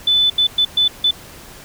sine tone bursts at uneven times, 3500 Hz, A7, 10 cents flat, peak -11 dBFS, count 5, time 0.07-0.3 / 0.38-0.47 / 0.58-0.65 / 0.77-0.88 / 1.04-1.11 s, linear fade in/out 5 ms, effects pink hiss -39 dBFS RMS until 1.64 s

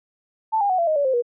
sine tone with pitch steps, 881 / 807.9 / 740.8 / 679.3 / 623 / 571.3 / 523.8 / 480.4 Hz, A5 / G#5 / F#5 / F5 / D#5 / D5 / C5 / B4, +2 / -48 / +2 / -48 / +2 / -48 / +2 / -48 cents, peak -17 dBFS, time 0.52-1.224 s, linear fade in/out 20 ms, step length 88 ms, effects none

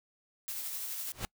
blue noise with tremolo, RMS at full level -37 dBFS, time 0.48-1.12 s, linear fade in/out 0 ms, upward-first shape triangle, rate 12 Hz, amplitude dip 35%
pink noise with exponential growth, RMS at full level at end -33 dBFS, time 1.08-1.25 s, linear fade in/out 0 ms, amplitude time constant 36 ms
effects noise-tail reverb RT60 0.1 s tail -25 dB re dry

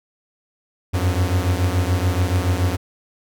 45% pulse beating tone pair, 88.2 / 95.2 Hz, F2 / F#2, +18 / +50 cents, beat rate 7 Hz, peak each -19 / -21 dBFS, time 0.93-2.77 s, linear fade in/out 20 ms, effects none

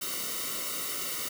white noise with comb filter, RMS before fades -34 dBFS, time 0.01-1.29 s, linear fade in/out 10 ms, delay 1.2 ms, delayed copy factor -0.85, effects none

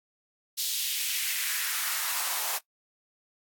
white noise with high-pass filter sweep, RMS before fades -30 dBFS, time 0.57-2.59 s, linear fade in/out 20 ms, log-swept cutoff 4000 to 700 Hz, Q 1.8, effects noise-tail reverb RT60 0.1 s tail -19 dB re dry + AAC 64 kbps

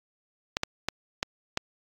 clicks, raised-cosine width 0.2 ms, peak -9 dBFS, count 5, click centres 0.569 / 0.634 / 0.886 / 1.229 / 1.574 s, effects AAC 48 kbps

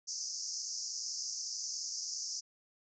pink band-pass noise, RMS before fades -40 dBFS, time 0.07-2.41 s, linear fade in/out 20 ms, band 4900 to 6700 Hz, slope 96 dB/octave, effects none

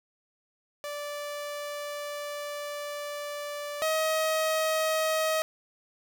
sawtooth tone pair in turn, 584 / 632.7 Hz, D5 / D#5, -10 / +29 cents, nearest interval minor second, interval 139 cents, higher second, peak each -30 / -21 dBFS, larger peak second, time 0.84-3.82 / 3.82-5.42 s, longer first, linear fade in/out 0 ms, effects none

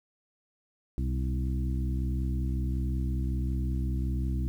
harmonic tone with a mistuned harmonic, 65.41 Hz, C2, in tune, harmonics 1 / 2 / 3 / 4 / 5, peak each -28 / -34 / -38 / -40 / -42 dBFS, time 0.98-4.48 s, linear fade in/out 0 ms, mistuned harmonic 2, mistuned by -53 cents, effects 10-bit

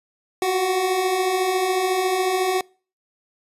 25% pulse beating tone pair, 360 / 374 Hz, F#4 / F#4, -47 / +19 cents, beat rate 14 Hz, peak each -24 / -16 dBFS, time 0.42-2.61 s, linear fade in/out 2 ms, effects noise-tail reverb RT60 0.4 s tail -26 dB re dry + resampled to 32000 Hz

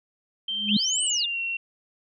sine tone with pitch glide, 3136 to 2730 Hz, G7 to F7, 0 to -40 cents, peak -26 dBFS, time 0.48-1.57 s, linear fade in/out 5 ms, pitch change -240 cents, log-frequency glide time 0.79-1.39 s
sine tone with exponential growth, 207.7 Hz, G#3, in tune, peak -16 dBFS, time 0.5-0.77 s, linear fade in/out 5 ms, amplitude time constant 57 ms
sine linear two-way sweep, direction up then down, 2434 to 8800 to 3329 Hz, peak -24 dBFS, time 0.68-1.26 s, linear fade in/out 10 ms, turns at 1.04 s
effects none

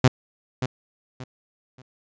sawtooth tone with echo, 128.1 Hz, C3, 36 cents flat, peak -8 dBFS, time 0.04-0.08 s, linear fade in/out 5 ms, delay 580 ms, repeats 3, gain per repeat -11 dB, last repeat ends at 1.82 s, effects resampled to 16000 Hz

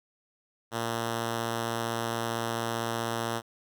5% pulse tone, 115.6 Hz, A#2, 14 cents flat, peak -18 dBFS, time 0.71-3.42 s, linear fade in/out 50 ms, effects none

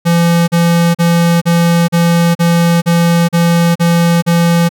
square tone bursts, 170.1 Hz, F3, 45 cents flat, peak -8 dBFS, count 10, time 0.05-4.692 s, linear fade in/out 20 ms, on 430 ms, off 38 ms, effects none

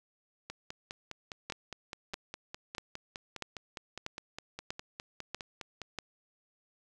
two click trains, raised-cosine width 0.2 ms, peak -23 / -19 dBFS, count 27 / 8, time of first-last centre 0.5-5.817 / 1.5-5.987 s, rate 4.89 / 1.56 Hz, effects none

